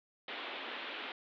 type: band-pass noise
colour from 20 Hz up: white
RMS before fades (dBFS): -43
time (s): 0.28-1.12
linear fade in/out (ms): 2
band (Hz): 240 to 3600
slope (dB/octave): 48
effects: none